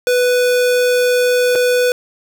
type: tone with dropouts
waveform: square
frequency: 494.9 Hz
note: B4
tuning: 4 cents sharp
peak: -12 dBFS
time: 0.07-1.92 s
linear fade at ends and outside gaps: 1 ms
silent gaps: 1.553-1.556 s
effects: none